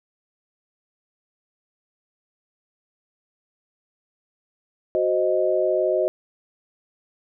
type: chord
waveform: sine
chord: C diminished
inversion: second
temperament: equal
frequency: 370 / 523.3 / 622.3 Hz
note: Gb4 / C5 / Eb5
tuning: 0 / 0 / 0 cents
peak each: -23 / -24 / -21 dBFS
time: 4.95-6.08 s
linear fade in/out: 0 ms
effects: none